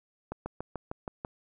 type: slowing click train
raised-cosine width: 1 ms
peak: -21 dBFS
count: 7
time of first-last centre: 0.32-1.249 s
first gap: 140 ms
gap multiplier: 1.04
effects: none